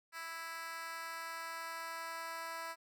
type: tone with high-pass filter sweep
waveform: 10% pulse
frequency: 329.6 Hz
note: E4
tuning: in tune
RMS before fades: -44 dBFS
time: 0.12-2.76 s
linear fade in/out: 50 ms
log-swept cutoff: 1400 to 860 Hz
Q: 1.3
effects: none